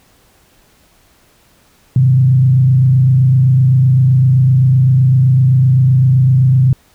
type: tone with frequency modulation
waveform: sine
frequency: 129.8 Hz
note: C3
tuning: 13 cents flat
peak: -6 dBFS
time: 1.96-6.73 s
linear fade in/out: 2 ms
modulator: 27.8 Hz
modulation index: 0.5
effects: pink hiss -51 dBFS RMS until 6.94 s